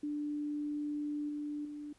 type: tone with level steps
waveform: sine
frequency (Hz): 295.1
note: D4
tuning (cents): +8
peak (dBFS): -34 / -36 / -41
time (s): 0.03-1.93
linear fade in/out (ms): 5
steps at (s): 1.29 / 1.65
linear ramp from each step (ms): 2
effects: pink hiss -68 dBFS RMS until 1.98 s + resampled to 24000 Hz